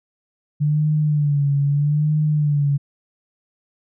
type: tone with vibrato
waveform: sine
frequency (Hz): 146.83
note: D3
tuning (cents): 0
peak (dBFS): -15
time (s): 0.6-2.78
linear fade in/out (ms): 20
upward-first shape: sine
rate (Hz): 0.79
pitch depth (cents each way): 69
effects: none